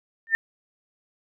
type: tone with exponential growth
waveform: sine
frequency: 1805 Hz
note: A6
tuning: 44 cents sharp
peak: -12 dBFS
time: 0.27-0.35 s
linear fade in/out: 0 ms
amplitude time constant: 17 ms
effects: none